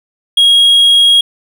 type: tone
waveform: triangle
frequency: 3286 Hz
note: G#7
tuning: 19 cents flat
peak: -3 dBFS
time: 0.37-1.21 s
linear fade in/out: 5 ms
effects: none